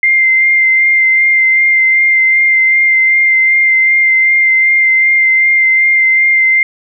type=tone with vibrato; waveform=sine; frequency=2093 Hz; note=C7; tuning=in tune; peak=-6 dBFS; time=0.03-6.63 s; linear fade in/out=2 ms; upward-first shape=sine; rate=2.6 Hz; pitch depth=17 cents each way; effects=none